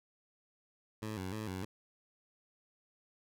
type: tone with vibrato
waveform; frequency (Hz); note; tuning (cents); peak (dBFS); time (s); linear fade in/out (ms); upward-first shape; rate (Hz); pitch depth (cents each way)
15% pulse; 100.6; G2; +45; -32; 1.02-1.65; 5; square; 3.3; 130
effects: none